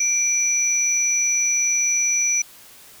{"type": "tone pair together", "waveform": "sine", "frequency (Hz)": [2349, 5912], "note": ["D7", "F#8"], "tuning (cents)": [0, -2], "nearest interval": "octave + major third", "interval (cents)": 1598, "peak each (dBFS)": [-24, -18], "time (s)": [0, 2.42], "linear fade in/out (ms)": 5, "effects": ["white hiss -46 dBFS RMS until 3 s"]}